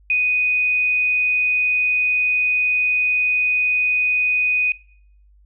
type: tone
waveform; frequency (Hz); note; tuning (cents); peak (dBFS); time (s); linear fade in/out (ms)
sine; 2489; D#7; 0; -15; 0.1-4.72; 2
effects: noise-tail reverb RT60 0.6 s tail -21 dB re dry + added 50 Hz sine -49 dBFS peak until 5.45 s